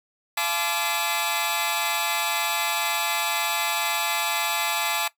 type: tone cluster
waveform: 15% pulse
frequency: 684 / 858 / 1024 / 1173 / 3872 Hz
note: F5 / A5 / C6 / D6 / B7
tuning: -36 / -44 / -38 / -2 / -35 cents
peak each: -25 / -21 / -27 / -23 / -24 dBFS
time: 0.37-5.08 s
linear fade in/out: 5 ms
effects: noise-tail reverb RT60 0.1 s tail -17 dB re dry